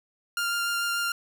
sawtooth tone with vibrato, 1396.9 Hz, F6, in tune, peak -22 dBFS, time 0.37-1.12 s, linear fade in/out 2 ms, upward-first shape triangle, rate 6.8 Hz, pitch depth 11 cents each way, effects none

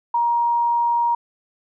sine tone, 944 Hz, A#5, 22 cents sharp, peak -16 dBFS, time 0.14-1.15 s, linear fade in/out 5 ms, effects none

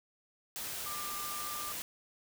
sine tone in noise, 1191 Hz, D6, 24 cents sharp, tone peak -41 dBFS, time 0.86-1.72 s, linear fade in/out 0 ms, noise white, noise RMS -40 dBFS, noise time 0.56-1.82 s, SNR -4 dB, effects none

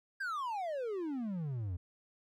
triangle exponential sweep, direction down, 1636 to 83 Hz, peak -33 dBFS, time 0.2-1.77 s, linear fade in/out 10 ms, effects none

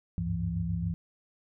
sine tone cluster, 71.9 / 95 / 102.3 / 169 Hz, D2 / F#2 / G#2 / E3, -36 / +46 / -26 / +43 cents, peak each -36 / -36 / -35 / -31 dBFS, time 0.18-0.94 s, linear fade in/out 0 ms, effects none

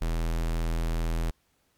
square tone, 41.2 Hz, E1, in tune, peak -26 dBFS, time 0.01-1.31 s, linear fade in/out 10 ms, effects pink hiss -70 dBFS RMS until 1.77 s + MP3 96 kbps

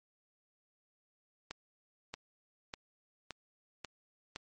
accelerating click train, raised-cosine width 0.2 ms, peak -23 dBFS, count 6, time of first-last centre 1.51-4.36 s, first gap 630 ms, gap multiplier 0.95, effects MP3 48 kbps

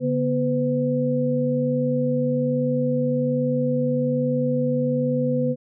sine tone cluster, 142.4 / 243.6 / 506 Hz, C#3 / B3 / B4, +47 / -24 / +42 cents, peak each -25 / -23 / -23 dBFS, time 0-5.56 s, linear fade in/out 50 ms, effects none

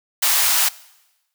white high-pass noise, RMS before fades -17 dBFS, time 0.22-0.69 s, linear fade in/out 10 ms, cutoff 730 Hz, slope 24 dB/octave, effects noise-tail reverb RT60 1.0 s tail -21 dB re dry

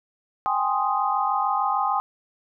sine chord, Ab major seventh, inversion third, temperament equal, 784 / 830.6 / 1046.5 / 1244.5 Hz, G5 / Ab5 / C6 / Eb6, 0 / 0 / 0 / 0 cents, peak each -26 dBFS, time 0.46-2 s, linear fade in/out 0 ms, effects none

